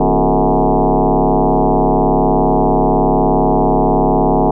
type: tone with frequency modulation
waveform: sine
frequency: 234.1 Hz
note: A#3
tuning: 8 cents sharp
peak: -9 dBFS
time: 0-4.51 s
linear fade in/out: 5 ms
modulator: 101 Hz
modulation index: 6.5
effects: none